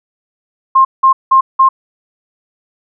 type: tone bursts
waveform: sine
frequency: 1062 Hz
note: C6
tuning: 25 cents sharp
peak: -4 dBFS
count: 4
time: 0.75-1.69 s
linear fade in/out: 10 ms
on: 100 ms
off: 180 ms
effects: none